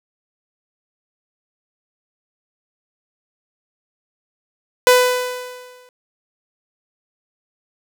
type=tone with exponential decay; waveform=sawtooth; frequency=499.2 Hz; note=B4; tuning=19 cents sharp; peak=-3 dBFS; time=4.87-5.89 s; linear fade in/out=1 ms; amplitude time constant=220 ms; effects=none